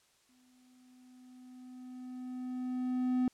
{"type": "tone with exponential growth", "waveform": "triangle", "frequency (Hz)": 252.6, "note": "B3", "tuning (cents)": 39, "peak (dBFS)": -24, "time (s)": [0.29, 3.28], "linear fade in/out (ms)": 2, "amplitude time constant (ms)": 650, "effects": ["white hiss -69 dBFS RMS until 3.33 s", "low-pass 9000 Hz 12 dB/octave"]}